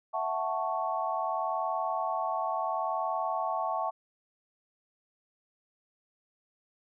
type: chord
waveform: sine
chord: F# minor seventh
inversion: third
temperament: equal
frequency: 659.3 / 740 / 880 / 1108.7 Hz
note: E5 / F#5 / A5 / C#6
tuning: 0 / 0 / 0 / 0 cents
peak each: -34 dBFS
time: 0.13-3.91 s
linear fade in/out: 20 ms
effects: none